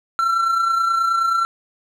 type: tone with amplitude modulation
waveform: triangle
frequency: 1352 Hz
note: E6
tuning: 43 cents sharp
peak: -12 dBFS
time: 0.19-1.45 s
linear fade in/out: 0 ms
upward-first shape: sine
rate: 29.4 Hz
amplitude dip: 45%
effects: none